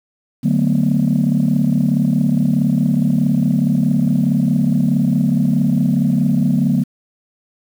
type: chord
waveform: sine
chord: B minor seventh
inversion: first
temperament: just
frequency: 148.16 / 185.21 / 222.2 / 246.9 Hz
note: D3 / F#3 / A3 / B3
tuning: +16 / +2 / +17 / 0 cents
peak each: -17 dBFS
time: 0.43-6.84 s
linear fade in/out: 20 ms
effects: tanh soft clip ceiling -6 dBFS + 7-bit